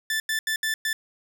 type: tone bursts at uneven times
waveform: sawtooth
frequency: 1760 Hz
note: A6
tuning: in tune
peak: -20 dBFS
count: 5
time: 0.1-0.2 / 0.29-0.39 / 0.47-0.56 / 0.63-0.74 / 0.85-0.93 s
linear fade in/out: 2 ms
effects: none